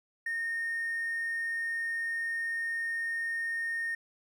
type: tone with hard clipping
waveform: triangle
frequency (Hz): 1839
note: A#6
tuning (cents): -24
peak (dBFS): -31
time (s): 0.26-3.95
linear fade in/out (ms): 5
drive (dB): 4
effects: none